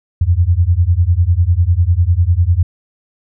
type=beating tone pair; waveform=sine; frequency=82.41 / 92.41 Hz; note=E2 / F#2; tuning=0 / -2 cents; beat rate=10 Hz; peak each=-12 dBFS; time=0.21-2.63 s; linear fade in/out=5 ms; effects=none